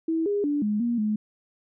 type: tone with pitch steps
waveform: sine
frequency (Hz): 324.9 / 408 / 291.2 / 209.6 / 237.2 / 212.8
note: E4 / G#4 / D4 / G#3 / A#3 / G#3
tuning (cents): -25 / -31 / -15 / +16 / +30 / +42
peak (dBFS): -22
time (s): 0.08-1.16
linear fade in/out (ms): 5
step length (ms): 180
effects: none